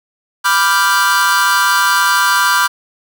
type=chord; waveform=45% pulse; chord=G dominant seventh; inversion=first; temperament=equal; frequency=987.8 / 1174.7 / 1396.9 / 1568 Hz; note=B5 / D6 / F6 / G6; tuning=0 / 0 / 0 / 0 cents; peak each=-16 dBFS; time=0.44-2.68 s; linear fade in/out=20 ms; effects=none